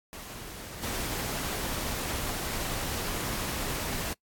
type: noise with level steps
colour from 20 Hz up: pink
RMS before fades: -42 / -33 dBFS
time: 0.13-4.13 s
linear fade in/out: 0 ms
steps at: 0.82 s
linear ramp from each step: 20 ms
effects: noise-tail reverb RT60 0.1 s tail -23 dB re dry + AAC 64 kbps